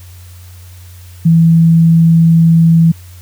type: tone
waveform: sine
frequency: 164.9 Hz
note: E3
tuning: 1 cent sharp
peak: -4 dBFS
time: 1.25-2.92 s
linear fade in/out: 10 ms
effects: added 89 Hz sine -32 dBFS peak until 3.21 s + white hiss -43 dBFS RMS until 3.21 s